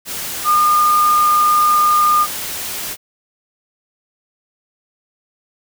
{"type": "tone in noise", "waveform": "sine", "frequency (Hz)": 1214, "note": "D#6", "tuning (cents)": -43, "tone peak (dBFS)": -10, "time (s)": [0.44, 2.27], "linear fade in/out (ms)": 50, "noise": "white", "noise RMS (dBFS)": -25, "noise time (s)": [0.05, 2.97], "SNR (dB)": 12, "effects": []}